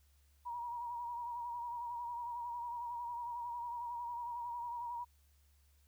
sine tone with vibrato, 954 Hz, A#5, 40 cents sharp, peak -39 dBFS, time 0.45-5.05 s, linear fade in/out 20 ms, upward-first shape sine, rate 11 Hz, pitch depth 41 cents each way, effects added 71 Hz sine -66 dBFS peak until 5.87 s + white hiss -75 dBFS RMS until 5.87 s

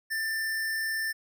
square tone, 1781 Hz, A6, 21 cents sharp, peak -29 dBFS, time 0.1-1.13 s, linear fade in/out 20 ms, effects none

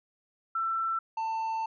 sine / triangle tone pair in turn, 1338 / 893 Hz, E6 / A5, +25 / +25 cents, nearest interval perfect fifth, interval 700 cents, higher first, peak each -27 dBFS, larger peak neither, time 0.55-0.99 / 1.17-1.66 s, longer second, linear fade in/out 5 ms, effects resampled to 16000 Hz

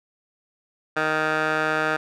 15% pulse tone with band-pass filter, 155.56 Hz, D#3, in tune, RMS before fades -23 dBFS, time 0.96-1.97 s, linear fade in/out 10 ms, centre 1300 Hz, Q 1.8, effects none

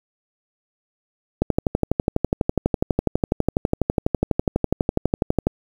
click train, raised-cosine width 2 ms, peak -4 dBFS, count 50, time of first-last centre 1.42-5.47 s, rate 12.1 Hz, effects 7-bit

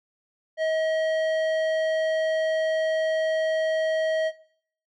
square tone, 636 Hz, D#5, 38 cents sharp, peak -23 dBFS, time 0.57-4.32 s, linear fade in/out 50 ms, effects noise-tail reverb RT60 0.6 s tail -17 dB re dry + low-pass 3000 Hz 12 dB/octave

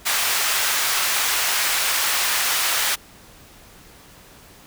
pink high-pass noise, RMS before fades -21 dBFS, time 0.05-2.96 s, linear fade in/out 20 ms, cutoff 1200 Hz, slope 12 dB/octave, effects pink hiss -47 dBFS RMS until 4.66 s

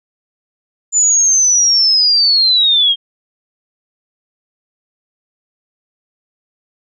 sine linear sweep, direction down, 7080 to 3187 Hz, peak -8 dBFS, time 0.92-2.96 s, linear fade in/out 50 ms, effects none

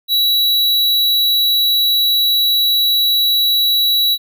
square tone, 3915 Hz, B7, 16 cents flat, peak -12 dBFS, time 0.08-4.18 s, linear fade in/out 50 ms, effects none

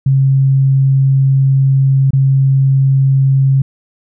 sine tone with dropouts, 135.2 Hz, C#3, 43 cents flat, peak -7 dBFS, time 0.06-3.62 s, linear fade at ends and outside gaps 5 ms, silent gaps 2.107-2.132 s, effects none

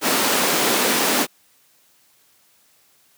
pink high-pass noise, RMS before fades -19 dBFS, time 0.01-1.27 s, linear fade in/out 50 ms, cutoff 220 Hz, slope 24 dB/octave, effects white hiss -58 dBFS RMS until 3.17 s + high-pass 80 Hz 12 dB/octave

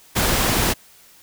pink noise, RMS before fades -19 dBFS, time 0.15-0.74 s, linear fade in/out 20 ms, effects white hiss -50 dBFS RMS until 1.22 s

